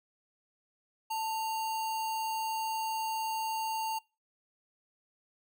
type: tone with sample-and-hold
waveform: sine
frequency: 888 Hz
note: A5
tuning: 16 cents sharp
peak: -31 dBFS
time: 1.1-3.99 s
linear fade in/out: 10 ms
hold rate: 3675 Hz
effects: noise-tail reverb RT60 0.3 s tail -24 dB re dry